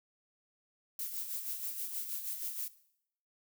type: noise with tremolo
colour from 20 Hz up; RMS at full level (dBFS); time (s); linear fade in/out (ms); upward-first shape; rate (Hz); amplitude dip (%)
violet; -37; 0.99-2.68; 2; sine; 6.3; 55
effects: noise-tail reverb RT60 0.7 s tail -17 dB re dry